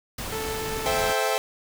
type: noise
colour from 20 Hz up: pink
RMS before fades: -33 dBFS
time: 0.18-1.13 s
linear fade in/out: 5 ms
type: tone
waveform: sawtooth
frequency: 440 Hz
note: A4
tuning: in tune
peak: -26 dBFS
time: 0.32-0.88 s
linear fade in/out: 5 ms
type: chord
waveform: sawtooth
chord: A minor seventh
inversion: none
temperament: equal with one note detuned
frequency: 434.9 / 523.3 / 659.3 / 784 Hz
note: A4 / C5 / E5 / G5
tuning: -20 / 0 / 0 / 0 cents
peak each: -24 dBFS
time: 0.86-1.38 s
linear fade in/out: 0 ms
effects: none